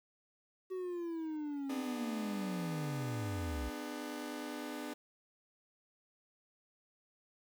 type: linear sweep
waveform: triangle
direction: down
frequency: 377.1 to 58.7 Hz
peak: -35 dBFS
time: 0.7-3.7 s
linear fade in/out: 20 ms
type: chord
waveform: sawtooth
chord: G# diminished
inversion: first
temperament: just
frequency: 249.2 / 299 / 415.3 Hz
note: B3 / D4 / G#4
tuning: +16 / +31 / 0 cents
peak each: -41 / -39 / -45 dBFS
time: 1.69-4.94 s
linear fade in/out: 10 ms
effects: 11-bit